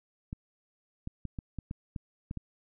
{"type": "clicks", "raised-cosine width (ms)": 5, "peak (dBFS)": -24, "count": 9, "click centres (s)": [0.329, 1.074, 1.253, 1.388, 1.587, 1.711, 1.962, 2.311, 2.373], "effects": []}